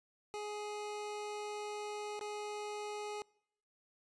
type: tone with dropouts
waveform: 25% pulse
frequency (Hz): 418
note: G#4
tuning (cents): +11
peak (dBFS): -36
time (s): 0.34-3.22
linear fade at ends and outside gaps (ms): 0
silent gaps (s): 2.193-2.211
effects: noise-tail reverb RT60 0.7 s tail -25 dB re dry + resampled to 22050 Hz